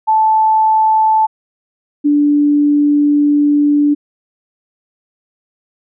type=tone pair in turn; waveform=sine; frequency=875 / 292 Hz; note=A5 / D4; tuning=-10 / -10 cents; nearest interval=octave + perfect fifth; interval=1900 cents; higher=first; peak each=-8 dBFS; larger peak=neither; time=0.07-1.27 / 2.04-3.95 s; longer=second; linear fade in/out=20 ms; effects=none